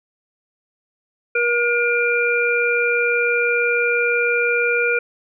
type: harmonic tone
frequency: 477 Hz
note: A#4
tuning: 40 cents sharp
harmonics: 1 / 3 / 5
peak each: -20 / -20 / -20 dBFS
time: 1.35-4.99 s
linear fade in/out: 5 ms
effects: none